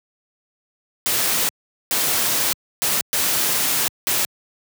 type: noise bursts at uneven times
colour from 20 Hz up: white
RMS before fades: -20 dBFS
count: 5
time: 1.06-1.49 / 1.91-2.53 / 2.82-3.01 / 3.13-3.88 / 4.07-4.25 s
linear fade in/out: 0 ms
effects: high-pass 100 Hz 12 dB/octave